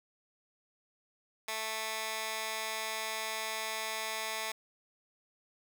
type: tone with high-pass filter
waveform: 15% pulse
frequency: 220 Hz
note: A3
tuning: in tune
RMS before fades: -37 dBFS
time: 1.48-4.52 s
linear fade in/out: 5 ms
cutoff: 1200 Hz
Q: 0.68
effects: none